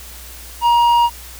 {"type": "tone with tanh clipping", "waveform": "sine", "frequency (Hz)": 947, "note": "A#5", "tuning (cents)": 27, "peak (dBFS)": -11, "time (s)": [0.61, 1.1], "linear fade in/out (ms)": 50, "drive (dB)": 7, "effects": ["added 60 Hz sine -37 dBFS peak until 1.39 s", "white hiss -37 dBFS RMS until 1.39 s"]}